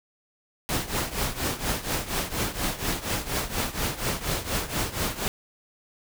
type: noise with tremolo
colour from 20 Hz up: pink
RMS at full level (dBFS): -25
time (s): 0.69-5.28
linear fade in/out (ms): 0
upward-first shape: triangle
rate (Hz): 4.2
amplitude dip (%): 85
effects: none